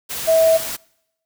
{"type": "tone in noise", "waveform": "sine", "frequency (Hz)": 649, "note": "E5", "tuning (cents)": -27, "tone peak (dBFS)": -11, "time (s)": [0.27, 0.58], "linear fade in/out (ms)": 20, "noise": "white", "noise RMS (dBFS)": -27, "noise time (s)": [0.09, 0.77], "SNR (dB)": 13, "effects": ["noise-tail reverb RT60 0.8 s tail -24 dB re dry"]}